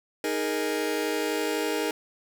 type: chord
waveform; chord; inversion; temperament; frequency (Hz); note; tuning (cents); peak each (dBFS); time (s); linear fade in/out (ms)
sawtooth; D# suspended fourth; none; just; 311.1 / 414.8 / 466.7; D#4 / G#4 / A#4; 0 / -2 / +2; -26; 0.24-1.91; 2
effects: none